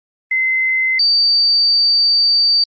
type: tone pair in turn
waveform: sine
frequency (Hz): 2059 / 4622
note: C7 / D8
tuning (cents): -28 / -28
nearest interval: octave + major second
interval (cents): 1400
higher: second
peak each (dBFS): -13 / -10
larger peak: second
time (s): 0.31-0.99 / 0.99-2.64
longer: second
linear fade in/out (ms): 5
effects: Opus 32 kbps